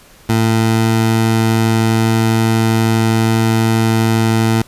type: tone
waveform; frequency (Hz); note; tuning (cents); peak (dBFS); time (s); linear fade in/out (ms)
20% pulse; 112.4; A2; +37; -6; 0.29-4.62; 5
effects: pink hiss -44 dBFS RMS until 4.67 s + resampled to 32000 Hz